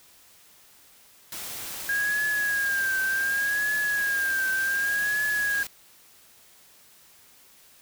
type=noise; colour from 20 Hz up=white; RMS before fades=-36 dBFS; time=1.32-5.67 s; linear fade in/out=2 ms
type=tone with vibrato; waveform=sine; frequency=1627 Hz; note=G#6; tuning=36 cents flat; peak=-23 dBFS; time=1.89-5.63 s; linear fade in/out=2 ms; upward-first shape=triangle; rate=0.67 Hz; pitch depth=84 cents each way
effects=white hiss -55 dBFS RMS until 7.81 s